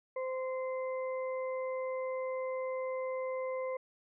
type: harmonic tone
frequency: 518 Hz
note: C5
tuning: 17 cents flat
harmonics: 1 / 2 / 4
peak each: -34 / -43 / -48 dBFS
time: 0.16-3.77 s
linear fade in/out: 5 ms
effects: none